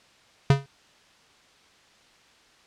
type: tone with exponential decay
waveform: square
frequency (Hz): 138.4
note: C#3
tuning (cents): -2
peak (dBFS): -12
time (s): 0.5-0.66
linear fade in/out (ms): 2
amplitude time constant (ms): 34
effects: white hiss -57 dBFS RMS until 2.66 s + low-pass 5000 Hz 12 dB/octave